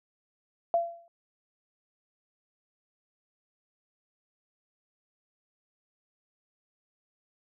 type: tone with exponential decay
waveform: sine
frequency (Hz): 681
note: F5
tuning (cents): -44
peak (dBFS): -19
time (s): 0.74-1.08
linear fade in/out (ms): 1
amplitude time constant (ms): 72
effects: none